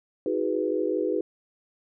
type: chord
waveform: sine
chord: G# minor seventh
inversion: second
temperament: equal with one note detuned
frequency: 318 / 370 / 415.3 / 493.9 Hz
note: D#4 / F#4 / G#4 / B4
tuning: +38 / 0 / 0 / 0 cents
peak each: -29 dBFS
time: 0.26-1.21 s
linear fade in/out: 2 ms
effects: none